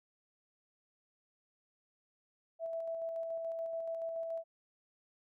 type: tone with tremolo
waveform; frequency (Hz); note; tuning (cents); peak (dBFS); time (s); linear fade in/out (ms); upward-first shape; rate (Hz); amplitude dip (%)
sine; 659.3; E5; 0; -35; 2.59-4.44; 50; square; 7; 25
effects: none